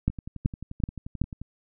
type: two click trains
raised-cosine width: 5 ms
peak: -10 / -24 dBFS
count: 4 / 16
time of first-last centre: 0.08-1.216 / 0.1-1.416 s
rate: 2.64 / 11.4 Hz
effects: none